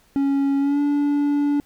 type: tone with pitch glide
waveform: triangle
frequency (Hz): 277.2 to 288.6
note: C#4 to D4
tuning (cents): 0 to -30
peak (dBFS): -15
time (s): 0.16-1.6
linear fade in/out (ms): 0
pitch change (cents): +70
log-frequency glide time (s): 0.59-0.8
effects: pink hiss -58 dBFS RMS until 1.65 s